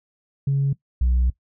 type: tone pair in turn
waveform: sine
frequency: 138.59 / 61.73 Hz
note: C#3 / B1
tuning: 0 / 0 cents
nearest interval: octave + major second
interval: 1400 cents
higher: first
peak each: -16 / -14 dBFS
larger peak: second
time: 0.47-0.73 / 1.01-1.3 s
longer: second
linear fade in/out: 5 ms
effects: noise-tail reverb RT60 0.1 s tail -19 dB re dry + tanh soft clip ceiling -14 dBFS